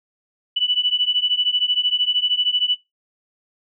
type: beating tone pair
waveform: sine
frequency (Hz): 2960 / 2973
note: F#7 / F#7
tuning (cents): 0 / +8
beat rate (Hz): 13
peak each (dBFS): -20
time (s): 0.56-2.76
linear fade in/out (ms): 10
effects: noise-tail reverb RT60 0.2 s tail -21 dB re dry